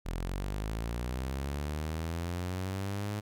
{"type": "linear sweep", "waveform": "sawtooth", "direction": "up", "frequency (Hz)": [40.53, 105.5], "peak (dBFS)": -29, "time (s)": [0.05, 3.21], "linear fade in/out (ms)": 20, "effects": []}